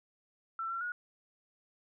sine tone with pitch steps, 1339 / 1361 / 1448 Hz, E6 / F6 / F#6, +27 / -45 / -38 cents, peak -34 dBFS, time 0.59-0.92 s, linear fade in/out 2 ms, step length 110 ms, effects none

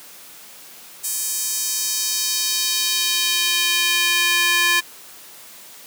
square tone with high-pass filter sweep, 346.8 Hz, F4, 12 cents flat, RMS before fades -20 dBFS, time 1.03-4.81 s, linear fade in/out 20 ms, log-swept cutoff 8200 to 1800 Hz, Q 1.4, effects white hiss -42 dBFS RMS until 5.86 s + high-pass 150 Hz 12 dB/octave

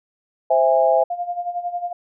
sine chord, C augmented, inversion none, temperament equal with one note detuned, 523.3 / 659.3 / 819.2 Hz, C5 / E5 / G#5, 0 / 0 / -24 cents, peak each -18 / -16 / -19 dBFS, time 0.5-1.04 s, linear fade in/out 10 ms
sine tone with tremolo, 703 Hz, F5, 11 cents sharp, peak -20 dBFS, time 1.1-1.93 s, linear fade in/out 5 ms, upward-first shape sine, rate 11 Hz, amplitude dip 75%
effects none

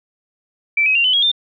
sine tone with pitch steps, 2330 / 2541 / 2771 / 3022 / 3295 / 3593 Hz, D7 / D#7 / F7 / F#7 / G#7 / A7, -14 / +36 / -14 / +36 / -14 / +36 cents, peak -12 dBFS, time 0.77-1.316 s, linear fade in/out 5 ms, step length 91 ms, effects none

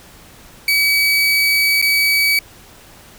30% pulse tone with dropouts, 2278 Hz, C#7, 47 cents sharp, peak -10 dBFS, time 0.68-2.39 s, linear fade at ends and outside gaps 2 ms, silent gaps 1.816-1.824 s, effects pink hiss -43 dBFS RMS until 3.18 s

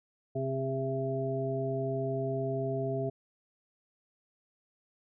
harmonic tone with a mistuned harmonic, 132.9 Hz, C3, 27 cents sharp, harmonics 1 / 2 / 3 / 5, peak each -34 / -39 / -34 / -35 dBFS, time 0.35-3.1 s, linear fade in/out 10 ms, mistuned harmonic 3, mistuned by +19 cents, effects none

